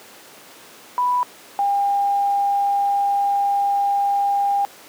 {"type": "tone pair in turn", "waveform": "sine", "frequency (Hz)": [987.8, 803.2], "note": ["B5", "G5"], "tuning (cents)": [0, 42], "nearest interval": "major third", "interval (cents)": 358, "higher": "first", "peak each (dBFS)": -16, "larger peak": "neither", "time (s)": [[0.98, 1.23], [1.59, 4.65]], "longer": "second", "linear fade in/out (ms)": 0, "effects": ["pink hiss -43 dBFS RMS until 4.88 s", "high-pass 300 Hz 12 dB/octave"]}